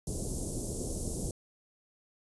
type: band-stop noise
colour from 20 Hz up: pink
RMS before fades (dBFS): -35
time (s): 0.07-1.31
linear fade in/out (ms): 2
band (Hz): 520 to 6800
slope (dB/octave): 24
effects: resampled to 24000 Hz